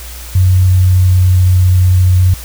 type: tone with pitch glide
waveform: sine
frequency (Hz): 92.5 to 91.49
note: F#2 to F#2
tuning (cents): 0 to -19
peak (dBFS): -5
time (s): 0.35-2.34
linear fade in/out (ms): 5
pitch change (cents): -19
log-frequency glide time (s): 0.6-1.46
effects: added 60 Hz sine -27 dBFS peak until 2.44 s + white hiss -31 dBFS RMS until 2.44 s